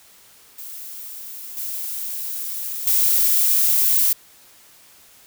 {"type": "noise with level steps", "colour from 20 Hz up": "violet", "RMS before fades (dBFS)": [-35, -28, -17], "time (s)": [0.58, 4.13], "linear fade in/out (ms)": 5, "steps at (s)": [1.57, 2.87], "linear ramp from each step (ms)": 2, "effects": ["white hiss -50 dBFS RMS until 5.26 s"]}